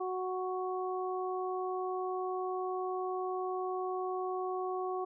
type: harmonic tone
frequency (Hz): 370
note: F#4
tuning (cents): 0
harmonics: 1 / 2 / 3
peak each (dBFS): -35 / -38 / -40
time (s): 0-5.05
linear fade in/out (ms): 10
effects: none